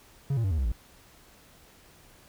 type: tone with pitch steps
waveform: triangle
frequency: 138.59 / 115.2 / 95.76 / 79.6 / 66.17 / 55 Hz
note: C#3 / A#2 / G2 / D#2 / C2 / A1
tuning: 0 / -20 / -40 / +40 / +20 / 0 cents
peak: -22 dBFS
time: 0.3-0.72 s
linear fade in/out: 5 ms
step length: 70 ms
effects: pink hiss -56 dBFS RMS until 2.28 s